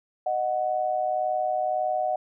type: tone pair together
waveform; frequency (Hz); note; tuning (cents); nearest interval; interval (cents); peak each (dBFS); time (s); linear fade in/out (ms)
sine; 618.2 / 740; D#5 / F#5; -11 / 0; minor third; 311; -27 / -25; 0.26-2.16; 5
effects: none